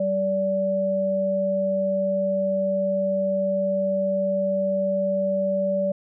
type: tone pair together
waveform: sine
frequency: 192.5 / 578.9 Hz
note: G3 / D5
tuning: -31 / -25 cents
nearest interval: octave + perfect fifth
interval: 1906 cents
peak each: -27 / -21 dBFS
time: 0-5.92 s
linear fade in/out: 5 ms
effects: none